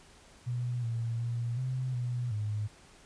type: tone with pitch steps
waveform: sine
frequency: 122.1 / 115.7 / 118.2 / 128.7 / 122.3 / 105.6 Hz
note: B2 / A#2 / A#2 / C3 / B2 / G#2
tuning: -19 / -13 / +24 / -28 / -16 / +29 cents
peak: -30 dBFS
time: 0.46-2.68 s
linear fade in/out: 20 ms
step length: 370 ms
effects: pink hiss -57 dBFS RMS until 3.05 s + resampled to 22050 Hz